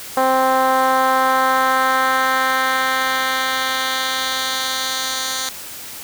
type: tone with band-pass filter sweep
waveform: 10% pulse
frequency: 261.6 Hz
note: C4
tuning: in tune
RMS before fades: -18 dBFS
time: 0.17-5.49 s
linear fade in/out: 2 ms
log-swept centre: 700 to 5700 Hz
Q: 1.1
effects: white hiss -33 dBFS RMS until 6.03 s